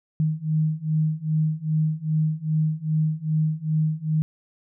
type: beating tone pair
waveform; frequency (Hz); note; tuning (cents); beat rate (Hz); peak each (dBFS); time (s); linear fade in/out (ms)
sine; 154.7 / 157.2; D#3 / D#3; -10 / +18; 2.5; -24 / -23; 0.2-4.22; 0
effects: none